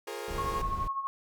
sawtooth chord, Bb minor seventh, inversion second, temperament equal with one note detuned, 349.2 / 415.3 / 466.2 / 540.5 Hz, F4 / Ab4 / Bb4 / Db5, 0 / 0 / 0 / -44 cents, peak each -41 / -36 / -37 / -40 dBFS, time 0.07-0.62 s, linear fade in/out 5 ms
brown noise, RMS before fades -36 dBFS, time 0.28-0.88 s, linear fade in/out 5 ms
sine tone with tremolo, 1091 Hz, C#6, 28 cents flat, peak -28 dBFS, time 0.38-1.07 s, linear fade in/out 0 ms, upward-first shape sine, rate 12 Hz, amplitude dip 65%
effects none

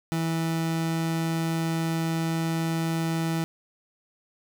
30% pulse tone, 163.7 Hz, E3, 12 cents flat, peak -22 dBFS, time 0.12-3.44 s, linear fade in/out 0 ms, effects none

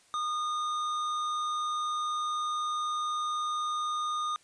sine tone with hard clipping, 1224 Hz, D#6, 29 cents flat, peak -31 dBFS, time 0.14-4.36 s, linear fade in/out 0 ms, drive 10 dB, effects white hiss -62 dBFS RMS until 4.43 s + resampled to 22050 Hz

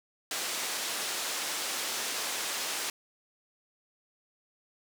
white band-pass noise, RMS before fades -34 dBFS, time 0.31-2.9 s, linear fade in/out 2 ms, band 320 to 7800 Hz, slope 12 dB/octave, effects none

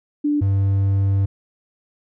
sine / triangle tone pair in turn, 294 / 98.11 Hz, D4 / G2, +2 / +2 cents, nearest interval octave + perfect fifth, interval 1900 cents, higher first, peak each -16 / -13 dBFS, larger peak second, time 0.24-0.41 / 0.41-1.26 s, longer second, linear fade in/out 10 ms, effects none

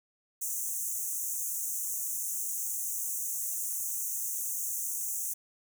pink high-pass noise, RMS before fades -34 dBFS, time 0.41-5.34 s, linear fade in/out 10 ms, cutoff 6100 Hz, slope 96 dB/octave, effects none

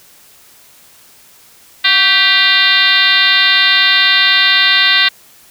sine tone with frequency modulation, 2794 Hz, F7, in tune, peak -7 dBFS, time 1.84-5.09 s, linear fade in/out 10 ms, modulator 414 Hz, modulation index 3.3, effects white hiss -44 dBFS RMS until 5.5 s

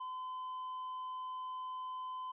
triangle tone, 1021 Hz, C6, 43 cents flat, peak -38 dBFS, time 0-2.32 s, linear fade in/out 10 ms, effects resampled to 8000 Hz

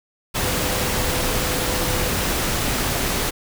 sine tone in noise, 503 Hz, B4, 32 cents sharp, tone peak -30 dBFS, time 0.43-2.1 s, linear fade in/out 20 ms, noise pink, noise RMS -22 dBFS, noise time 0.34-3.31 s, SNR -11 dB, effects none

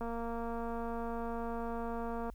click train, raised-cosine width 1 ms, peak -27 dBFS, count 532, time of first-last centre 0.01-2.299 s, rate 232 Hz, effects added 50 Hz sine -46 dBFS peak until 2.34 s + white hiss -72 dBFS RMS until 2.34 s

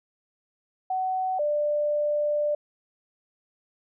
sine tone pair in turn, 750 / 592.5 Hz, F#5 / D5, +23 / +15 cents, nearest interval major third, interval 408 cents, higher first, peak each -24 / -22 dBFS, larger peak second, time 0.9-1.39 / 1.39-2.55 s, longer second, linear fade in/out 5 ms, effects none

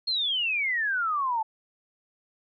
sine exponential sweep, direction down, 4316 to 860 Hz, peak -24 dBFS, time 0.07-1.43 s, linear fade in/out 10 ms, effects none

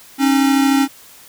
square tone pair together, 272.1 / 305.4 Hz, C#4 / D#4, -32 / -32 cents, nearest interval major second, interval 200 cents, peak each -13 / -20 dBFS, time 0.18-0.88 s, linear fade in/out 50 ms, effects white hiss -43 dBFS RMS until 1.28 s

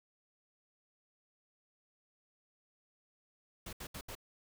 pink noise bursts, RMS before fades -45 dBFS, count 4, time 3.66-4.152 s, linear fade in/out 5 ms, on 69 ms, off 72 ms, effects none

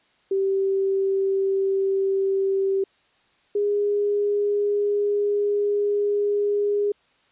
sine tone pair in turn, 388.6 / 410.1 Hz, G4 / G#4, -15 / -22 cents, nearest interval minor second, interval 93 cents, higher second, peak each -19 dBFS, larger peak neither, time 0.31-2.84 / 3.55-6.92 s, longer second, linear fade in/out 5 ms, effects white hiss -62 dBFS RMS until 7.31 s + resampled to 8000 Hz

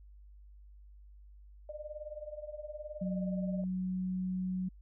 sine tone with tremolo, 603 Hz, D5, 46 cents sharp, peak -37 dBFS, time 1.69-3.64 s, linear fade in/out 2 ms, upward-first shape triangle, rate 19 Hz, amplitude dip 90%
sine tone, 184.8 Hz, F#3, 2 cents flat, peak -32 dBFS, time 3.01-4.69 s, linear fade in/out 10 ms
effects added 50 Hz sine -52 dBFS peak until 4.81 s

